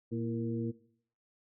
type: harmonic tone with a mistuned harmonic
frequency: 116.3 Hz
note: A#2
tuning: 4 cents flat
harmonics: 1 / 2 / 3 / 4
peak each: -37 / -35 / -38 / -42 dBFS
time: 0.11-0.72 s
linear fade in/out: 20 ms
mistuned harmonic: 3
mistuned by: -62 cents
effects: noise-tail reverb RT60 0.6 s tail -19 dB re dry